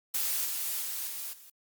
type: noise with level steps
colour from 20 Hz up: blue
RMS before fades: -30 / -33 / -35 / -38 / -52 dBFS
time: 0.14-1.5 s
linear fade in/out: 5 ms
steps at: 0.44 / 0.8 / 1.07 / 1.32 s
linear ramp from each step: 20 ms
effects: Opus 48 kbps